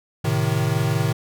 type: chord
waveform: square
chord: A diminished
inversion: none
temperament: equal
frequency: 110 / 130.81 / 155.56 Hz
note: A2 / C3 / Eb3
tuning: 0 / 0 / 0 cents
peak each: -24 dBFS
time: 0.24-1.13 s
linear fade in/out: 10 ms
effects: none